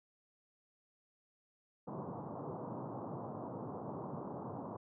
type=band-pass noise; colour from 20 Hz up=pink; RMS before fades=-44 dBFS; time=1.87-4.77 s; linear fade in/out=10 ms; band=110 to 1100 Hz; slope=48 dB/octave; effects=none